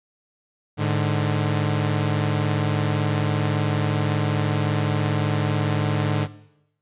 sawtooth tone pair together, 105.22 / 148.8 Hz, G#2 / D3, +23 / +23 cents, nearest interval tritone, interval 600 cents, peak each -19 dBFS, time 0.77-6.28 s, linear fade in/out 50 ms, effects noise-tail reverb RT60 0.8 s tail -17 dB re dry + resampled to 8000 Hz

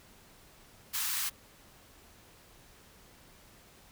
white high-pass noise, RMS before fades -33 dBFS, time 0.93-1.3 s, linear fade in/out 20 ms, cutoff 930 Hz, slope 48 dB/octave, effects pink hiss -58 dBFS RMS until 3.91 s

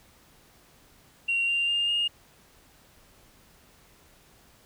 sine tone with pitch steps, 2753 / 2782 / 2811 / 2840 Hz, F7 / F7 / F7 / F7, -25 / -7 / +11 / +28 cents, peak -22 dBFS, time 1.28-2.08 s, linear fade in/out 10 ms, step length 200 ms, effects tanh soft clip ceiling -19 dBFS + pink hiss -58 dBFS RMS until 4.65 s

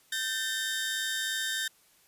sawtooth tone cluster, 1554 / 1788 / 3679 Hz, G6 / A6 / A#7, -16 / +27 / -24 cents, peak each -31 dBFS, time 0.12-1.68 s, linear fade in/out 5 ms, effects white hiss -63 dBFS RMS until 2.07 s + resampled to 32000 Hz

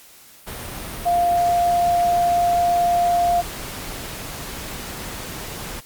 sine tone in noise, 698.5 Hz, F5, in tune, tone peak -15 dBFS, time 1.05-3.42 s, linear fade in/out 20 ms, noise pink, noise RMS -32 dBFS, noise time 0.46-5.81 s, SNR +14 dB, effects white hiss -47 dBFS RMS until 5.85 s + Opus 48 kbps

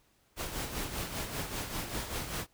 pink noise with tremolo, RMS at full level -35 dBFS, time 0.36-2.47 s, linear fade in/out 50 ms, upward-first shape sine, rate 5.1 Hz, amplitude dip 55%, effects pink hiss -69 dBFS RMS until 2.53 s

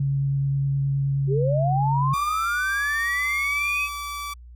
sine tone with vibrato, 138.59 Hz, C#3, in tune, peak -20 dBFS, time 0-2.14 s, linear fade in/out 5 ms, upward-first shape triangle, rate 9.5 Hz, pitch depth 10 cents each way
sine linear sweep, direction up, 363.1 to 2580 Hz, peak -22 dBFS, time 1.27-3.89 s, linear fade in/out 50 ms
sawtooth tone with pitch glide, 1196 to 1155.9 Hz, D6 to D6, +31 to -28 cents, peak -26 dBFS, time 2.13-4.34 s, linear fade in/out 10 ms, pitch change -59 cents, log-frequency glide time 2.31-2.99 s
effects added 60 Hz sine -41 dBFS peak until 4.55 s

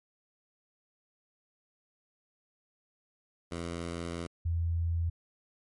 10% pulse / sine tone pair in turn, 85.1 / 83.98 Hz, F2 / E2, -44 / +33 cents, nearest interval unison, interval 23 cents, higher first, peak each -27 dBFS, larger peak neither, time 3.51-4.27 / 4.45-5.1 s, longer first, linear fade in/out 10 ms, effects MP3 48 kbps

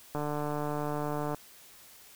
click train, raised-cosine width 1 ms, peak -20 dBFS, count 178, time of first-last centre 0.15-1.346 s, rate 148 Hz, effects white hiss -54 dBFS RMS until 2.15 s

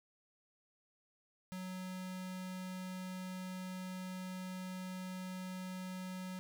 square tone with notch filter, 185 Hz, F#3, in tune, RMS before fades -44 dBFS, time 1.52-6.39 s, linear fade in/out 0 ms, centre 380 Hz, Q 0.89, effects none

